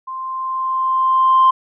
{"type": "tone with level ramp", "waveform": "sine", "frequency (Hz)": 1046.5, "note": "C6", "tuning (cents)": 0, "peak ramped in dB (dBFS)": [-25, -6], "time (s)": [0.07, 1.51], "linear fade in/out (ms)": 10, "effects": ["tanh soft clip ceiling -5 dBFS"]}